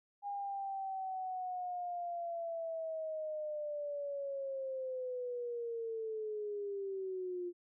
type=linear sweep; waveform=sine; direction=down; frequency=813 to 349.2 Hz; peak=-37 dBFS; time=0.22-7.53 s; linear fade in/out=50 ms; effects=none